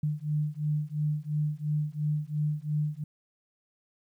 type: beating tone pair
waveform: sine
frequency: 149 / 151.9 Hz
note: D3 / D#3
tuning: +25 / -41 cents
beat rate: 2.9 Hz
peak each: -30 dBFS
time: 0.03-3.04 s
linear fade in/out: 5 ms
effects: 11-bit

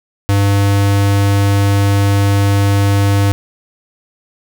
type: tone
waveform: square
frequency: 100 Hz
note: G2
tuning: 35 cents sharp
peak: -10 dBFS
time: 0.29-3.32 s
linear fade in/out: 0 ms
effects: none

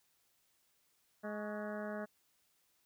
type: harmonic tone with a mistuned harmonic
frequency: 210 Hz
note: G#3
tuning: 19 cents sharp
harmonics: 1 / 2 / 3 / 4 / 5 / 6 / 7 / 8 / 9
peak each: -43 / -47 / -43 / -53 / -53 / -55 / -51 / -52 / -60 dBFS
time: 1.23-2.06 s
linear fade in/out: 20 ms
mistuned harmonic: 5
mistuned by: +100 cents
effects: white hiss -75 dBFS RMS until 2.85 s

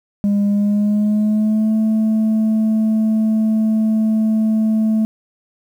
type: tone with pitch glide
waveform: sine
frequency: 203 to 218.8 Hz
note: G#3 to A3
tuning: -39 to -9 cents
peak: -10 dBFS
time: 0.24-5.05 s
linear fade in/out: 0 ms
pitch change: +130 cents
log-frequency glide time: 0.46-1.76 s
effects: tanh soft clip ceiling -12 dBFS + 8-bit

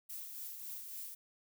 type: noise with tremolo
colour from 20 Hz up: violet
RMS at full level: -44 dBFS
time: 0.09-1.15 s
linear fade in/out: 10 ms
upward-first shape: sine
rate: 3.6 Hz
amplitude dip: 40%
effects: none

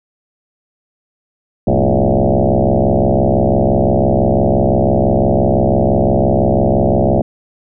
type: tone with frequency modulation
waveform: sine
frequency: 220 Hz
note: A3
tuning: in tune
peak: -9 dBFS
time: 1.67-7.22 s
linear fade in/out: 5 ms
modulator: 65.9 Hz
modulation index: 7.2
effects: none

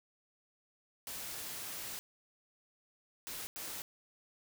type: noise bursts at uneven times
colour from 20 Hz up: white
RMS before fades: -43 dBFS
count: 3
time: 1.07-1.99 / 3.27-3.47 / 3.56-3.82 s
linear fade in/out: 0 ms
effects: none

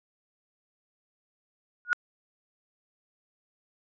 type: tone with exponential growth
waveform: sine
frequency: 1448 Hz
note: F#6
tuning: 38 cents flat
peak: -16 dBFS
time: 1.85-1.93 s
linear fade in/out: 0 ms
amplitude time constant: 17 ms
effects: resampled to 16000 Hz

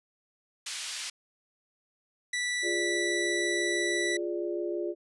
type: band-pass noise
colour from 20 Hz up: pink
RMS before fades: -37 dBFS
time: 0.66-1.1 s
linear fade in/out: 5 ms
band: 2700 to 8800 Hz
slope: 12 dB/octave
type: tone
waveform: sawtooth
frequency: 1964 Hz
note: B6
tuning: 10 cents flat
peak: -25 dBFS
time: 2.33-4.17 s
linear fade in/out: 5 ms
type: chord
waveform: sine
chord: D diminished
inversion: first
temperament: equal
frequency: 349.2 / 415.3 / 587.3 Hz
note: F4 / Ab4 / D5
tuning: 0 / 0 / 0 cents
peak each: -31 / -36 / -37 dBFS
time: 2.62-4.95 s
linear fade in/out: 50 ms
effects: resampled to 24000 Hz

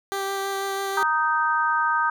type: tone with vibrato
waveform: 15% pulse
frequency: 392 Hz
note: G4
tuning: in tune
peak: -19 dBFS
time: 0.12-1.03 s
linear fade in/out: 0 ms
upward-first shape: sine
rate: 6.1 Hz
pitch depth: 9 cents each way
type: chord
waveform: sine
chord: Eb major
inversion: second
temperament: just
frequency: 933.4 / 1244.5 / 1555.6 Hz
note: Bb5 / Eb6 / G6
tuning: +2 / 0 / -14 cents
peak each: -24 / -23 / -24 dBFS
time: 0.97-2.1 s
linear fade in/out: 5 ms
effects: none

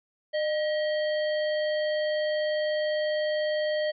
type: harmonic tone with a mistuned harmonic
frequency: 636 Hz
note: D#5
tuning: 38 cents sharp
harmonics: 1 / 3 / 5 / 7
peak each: -25 / -35 / -39 / -42 dBFS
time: 0.33-3.92 s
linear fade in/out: 20 ms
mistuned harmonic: 1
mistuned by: -75 cents
effects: none

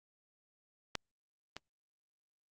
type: clicks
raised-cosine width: 0.2 ms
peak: -16 / -24 dBFS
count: 2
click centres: 0.953 / 1.566 s
effects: Opus 48 kbps

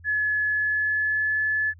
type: tone with pitch glide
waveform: sine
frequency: 1706 to 1724.8 Hz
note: G#6 to A6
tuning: +46 to -35 cents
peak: -21 dBFS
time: 0.04-1.74 s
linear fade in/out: 50 ms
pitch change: +19 cents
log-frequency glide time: 0.46-1.41 s
effects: added 85 Hz sine -46 dBFS peak until 1.79 s

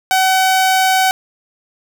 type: tone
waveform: sawtooth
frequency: 756 Hz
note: F#5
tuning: 37 cents sharp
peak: -7 dBFS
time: 0.11-1.11 s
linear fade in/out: 0 ms
effects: none

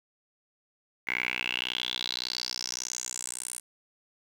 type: tone with band-pass filter sweep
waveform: 10% pulse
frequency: 61.74 Hz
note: B1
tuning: in tune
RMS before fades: -34 dBFS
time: 1.07-3.6 s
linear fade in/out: 10 ms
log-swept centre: 2100 to 9600 Hz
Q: 7.2
effects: 9-bit

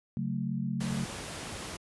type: chord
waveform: sine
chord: F# minor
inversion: second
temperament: just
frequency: 138.75 / 185 / 222 Hz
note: C#3 / F#3 / A3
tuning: +2 / 0 / +16 cents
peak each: -34 dBFS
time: 0.17-1.04 s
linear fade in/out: 0 ms
type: noise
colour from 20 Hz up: pink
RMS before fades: -39 dBFS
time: 0.8-1.77 s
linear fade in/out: 10 ms
effects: high-pass 60 Hz 12 dB/octave + resampled to 24000 Hz

